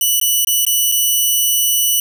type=tone with dropouts; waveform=5% pulse; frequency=2960 Hz; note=F#7; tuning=in tune; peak=-4 dBFS; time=0.01-2 s; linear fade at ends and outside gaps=2 ms; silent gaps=0.2-0.213 / 0.448-0.471 / 0.651-0.666 / 0.917-0.921 s; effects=none

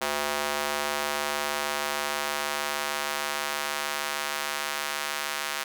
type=tone with high-pass filter sweep; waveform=square; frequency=73.2 Hz; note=D2; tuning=5 cents flat; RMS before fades=-30 dBFS; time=0.01-5.64 s; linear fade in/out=10 ms; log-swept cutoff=650 to 1300 Hz; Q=0.77; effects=none

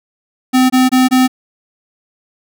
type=tone bursts; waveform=square; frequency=256.8 Hz; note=C4; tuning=32 cents flat; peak=-8 dBFS; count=4; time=0.53-1.279 s; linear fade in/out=20 ms; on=170 ms; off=23 ms; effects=none

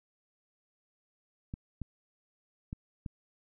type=clicks; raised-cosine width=5 ms; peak=-25 dBFS; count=4; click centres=1.539 / 1.817 / 2.729 / 3.062 s; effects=none

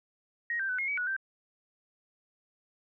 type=tone with pitch steps; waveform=sine; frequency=1881 / 1570 / 1503 / 2151 / 2272 / 1466 / 1564 Hz; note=A#6 / G6 / F#6 / C7 / C#7 / F#6 / G6; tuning=+15 / +2 / +27 / +47 / +42 / -16 / -4 cents; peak=-29 dBFS; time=0.5-1.165 s; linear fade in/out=2 ms; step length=95 ms; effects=none

